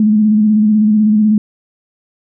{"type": "tone with vibrato", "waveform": "sine", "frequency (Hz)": 213.3, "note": "G#3", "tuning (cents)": 46, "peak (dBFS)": -7, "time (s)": [0, 1.38], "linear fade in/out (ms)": 2, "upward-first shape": "square", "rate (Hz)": 16, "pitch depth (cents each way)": 33, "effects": []}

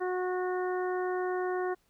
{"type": "harmonic tone", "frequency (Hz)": 365.6, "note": "F#4", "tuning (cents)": -21, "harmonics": [1, 2, 3, 4, 5], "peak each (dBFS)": [-30, -36, -40, -42, -44], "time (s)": [0, 1.75], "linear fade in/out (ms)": 20, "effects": ["pink hiss -71 dBFS RMS until 1.89 s"]}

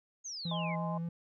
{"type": "exponential sweep", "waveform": "sine", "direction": "down", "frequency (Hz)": [6690, 1989], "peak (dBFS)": -39, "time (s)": [0.24, 0.76], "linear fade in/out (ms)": 20}
{"type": "tone with vibrato", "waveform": "triangle", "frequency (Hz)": 168.1, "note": "E3", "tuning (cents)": 34, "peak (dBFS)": -32, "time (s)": [0.45, 1.09], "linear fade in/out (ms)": 5, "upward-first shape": "sine", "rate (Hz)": 8.6, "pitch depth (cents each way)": 17}
{"type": "chord", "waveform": "sine", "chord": "Ab major", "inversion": "second", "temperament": "just", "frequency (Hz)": [623, 830.6, 1038.3], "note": ["Eb5", "Ab5", "C6"], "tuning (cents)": [2, 0, -14], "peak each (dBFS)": [-40, -41, -41], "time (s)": [0.51, 0.98], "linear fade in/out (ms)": 5}
{"effects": []}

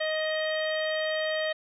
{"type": "harmonic tone", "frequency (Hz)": 625, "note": "D#5", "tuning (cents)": 8, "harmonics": [1, 2, 3, 4, 5, 6, 7], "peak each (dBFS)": [-28, -42, -32, -44, -37, -41, -46], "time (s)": [0, 1.53], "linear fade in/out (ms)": 10, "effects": []}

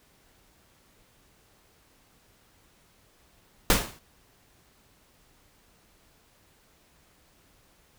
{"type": "noise with exponential decay", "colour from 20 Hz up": "pink", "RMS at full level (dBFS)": -17, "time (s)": [3.7, 3.99], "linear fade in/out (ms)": 1, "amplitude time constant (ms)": 63, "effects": ["pink hiss -62 dBFS RMS until 7.98 s"]}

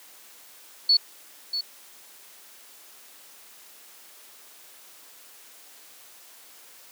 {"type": "tone with echo", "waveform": "sine", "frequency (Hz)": 4420, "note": "C#8", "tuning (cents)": -6, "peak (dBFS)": -15, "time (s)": [0.89, 0.97], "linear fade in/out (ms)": 5, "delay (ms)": 640, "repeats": 1, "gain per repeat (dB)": -10, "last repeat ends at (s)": 1.61, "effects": ["white hiss -50 dBFS RMS until 6.91 s", "high-pass 300 Hz 12 dB/octave"]}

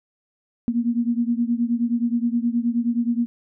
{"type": "beating tone pair", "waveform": "sine", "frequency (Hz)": [233.1, 242.6], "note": ["A#3", "B3"], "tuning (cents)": [0, -31], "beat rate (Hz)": 9.5, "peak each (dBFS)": [-21, -23], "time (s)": [0.68, 3.26], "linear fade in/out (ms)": 0, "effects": []}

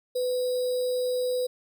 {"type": "tone with sample-and-hold", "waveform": "sine", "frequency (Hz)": 501, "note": "B4", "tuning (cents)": 25, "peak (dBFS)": -24, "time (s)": [0.15, 1.47], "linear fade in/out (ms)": 10, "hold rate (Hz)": 4410, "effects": []}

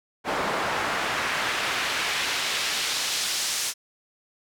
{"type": "noise with band-pass filter sweep", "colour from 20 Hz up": "pink", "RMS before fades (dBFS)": -27, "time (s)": [0.24, 3.74], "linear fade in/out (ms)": 50, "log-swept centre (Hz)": [900, 6400], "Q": 0.88, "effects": []}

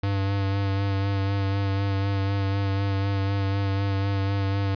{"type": "tone with vibrato", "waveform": "square", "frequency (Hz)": 98.5, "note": "G2", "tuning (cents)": 9, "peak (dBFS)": -23, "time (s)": [0.03, 4.75], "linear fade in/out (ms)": 5, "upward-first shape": "sine", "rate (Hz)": 4, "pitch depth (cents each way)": 22, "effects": ["resampled to 11025 Hz"]}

